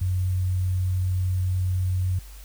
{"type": "tone with sample-and-hold", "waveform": "sine", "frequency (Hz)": 92, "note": "F#2", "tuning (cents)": -9, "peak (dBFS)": -21, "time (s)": [0.01, 2.19], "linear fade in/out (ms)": 5, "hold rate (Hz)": 8820, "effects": ["added 50 Hz sine -40 dBFS peak until 2.44 s", "white hiss -50 dBFS RMS until 2.44 s"]}